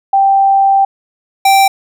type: tone pair in turn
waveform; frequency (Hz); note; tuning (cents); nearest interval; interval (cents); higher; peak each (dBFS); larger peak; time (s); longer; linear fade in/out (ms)
sine / square; 784 / 781.2; G5 / G5; 0 / -6; unison; 6; first; -6; neither; 0.13-0.85 / 1.45-1.68; first; 5
effects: none